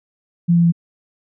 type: tone with pitch steps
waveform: sine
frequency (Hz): 171.6 / 170.41 / 169.24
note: F3 / F3 / E3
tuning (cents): -30 / -42 / +46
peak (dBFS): -10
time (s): 0.48-0.723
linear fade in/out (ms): 20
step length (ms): 81
effects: none